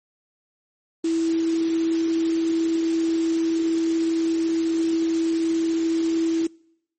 sine tone in noise, 328.4 Hz, E4, 6 cents flat, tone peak -19 dBFS, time 1.04-6.47 s, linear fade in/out 5 ms, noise white, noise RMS -37 dBFS, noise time 1.04-6.47 s, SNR +15 dB, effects noise-tail reverb RT60 0.8 s tail -26 dB re dry + MP3 32 kbps

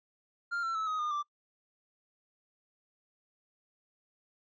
triangle tone with pitch steps, 1396.9 / 1349.3 / 1303.4 / 1259 / 1216.1 / 1174.6 Hz, F6 / E6 / E6 / D#6 / D#6 / D6, 0 / +40 / -20 / +20 / -40 / 0 cents, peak -29 dBFS, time 0.51-1.23 s, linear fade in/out 20 ms, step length 120 ms, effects noise-tail reverb RT60 0.1 s tail -24 dB re dry + resampled to 16000 Hz

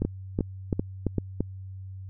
two click trains, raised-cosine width 3 ms, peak -12 / -12 dBFS, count 4 / 5, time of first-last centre 0.02-1.183 / 0.05-1.406 s, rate 2.58 / 2.95 Hz, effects added 95 Hz sine -37 dBFS peak until 2.09 s

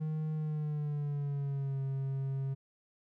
triangle tone with pitch glide, 155.56 to 135.42 Hz, D#3 to C#3, 0 to -40 cents, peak -30 dBFS, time 0-2.55 s, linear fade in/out 20 ms, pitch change -240 cents, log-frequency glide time 0.34-1.81 s, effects none

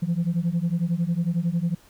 sine beating tone pair, 165.2 / 176.2 Hz, E3 / F3, +4 / +16 cents, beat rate 11 Hz, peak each -23 / -23 dBFS, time 0.02-1.75 s, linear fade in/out 10 ms, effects tanh soft clip ceiling -17 dBFS + pink hiss -55 dBFS RMS until 1.89 s

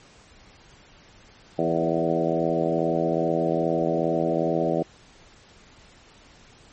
harmonic tone with a mistuned harmonic, 82.41 Hz, E2, in tune, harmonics 2 / 3 / 4 / 5 / 6 / 7 / 8 / 9, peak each -29 / -31 / -27 / -29 / -29 / -28 / -29 / -32 dBFS, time 1.58-4.83 s, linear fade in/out 10 ms, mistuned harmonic 7, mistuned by +17 cents, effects pink hiss -52 dBFS RMS until 6.72 s + MP3 32 kbps

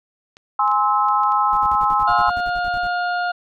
clicks, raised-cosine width 0.2 ms, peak -26 dBFS, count 6, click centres 0.369 / 0.678 / 0.716 / 1.086 / 1.235 / 1.321 s
sine chord, Ab augmented, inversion none, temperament equal with one note detuned, 830.6 / 1046.5 / 1297.4 Hz, Ab5 / C6 / E6, 0 / 0 / -28 cents, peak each -19 dBFS, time 0.59-2.3 s, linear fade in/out 5 ms
brown noise bursts, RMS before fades -34 dBFS, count 15, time 1.53-2.869 s, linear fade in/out 0 ms, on 37 ms, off 56 ms
harmonic tone, 710 Hz, F5, 28 cents sharp, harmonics 1 / 2 / 4 / 5 / 6, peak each -21 / -23 / -39 / -42 / -37 dBFS, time 2.07-3.32 s, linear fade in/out 10 ms
effects none

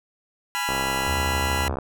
20% pulse chord, F diminished, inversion first, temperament equal with one note detuned, 830.6 / 987.8 / 1376.1 Hz, Ab5 / Cb6 / F6, 0 / 0 / -26 cents, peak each -25 / -22 / -25 dBFS, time 0.55-1.68 s, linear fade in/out 0 ms
click train, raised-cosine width 1 ms, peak -14 dBFS, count 74, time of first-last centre 0.69-1.786 s, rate 66.6 Hz
triangle tone, 78.7 Hz, D#2, 20 cents sharp, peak -24 dBFS, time 1.07-1.75 s, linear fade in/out 5 ms
effects none

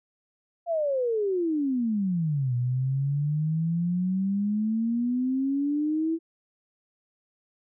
sine exponential two-way sweep, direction down then up, 698.5 to 121 to 331.5 Hz, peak -23 dBFS, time 0.66-6.19 s, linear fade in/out 50 ms, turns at 2.55 s, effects none

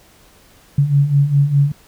sine beating tone pair, 138.59 / 143.49 Hz, C#3 / D3, 0 / -40 cents, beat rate 4.9 Hz, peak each -17 / -12 dBFS, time 0.78-1.72 s, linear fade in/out 5 ms, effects pink hiss -49 dBFS RMS until 1.87 s

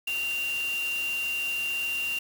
sine tone in noise, 2774 Hz, F7, 12 cents flat, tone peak -27 dBFS, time 0.07-2.19 s, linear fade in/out 5 ms, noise white, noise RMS -40 dBFS, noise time 0.07-2.19 s, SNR +10 dB, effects none

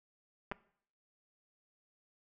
clicks, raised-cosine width 0.5 ms, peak -23 dBFS, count 2, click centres 0.515 / 0.52 s, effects noise-tail reverb RT60 0.6 s tail -20 dB re dry

